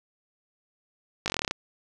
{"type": "slowing click train", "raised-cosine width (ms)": 0.2, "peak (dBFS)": -10, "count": 11, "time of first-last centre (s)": [1.26, 1.51], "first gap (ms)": 19, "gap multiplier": 1.06, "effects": []}